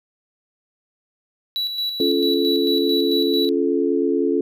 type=tone with tremolo; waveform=triangle; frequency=3929 Hz; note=B7; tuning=10 cents flat; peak=-19 dBFS; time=1.56-3.49 s; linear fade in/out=0 ms; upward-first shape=square; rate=4.5 Hz; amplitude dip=45%
type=chord; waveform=sine; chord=Db augmented; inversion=none; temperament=just; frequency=277.2 / 346.5 / 433.1 Hz; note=Db4 / F4 / A4; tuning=0 / -14 / -27 cents; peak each=-21 dBFS; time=2-4.41 s; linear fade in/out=2 ms
effects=none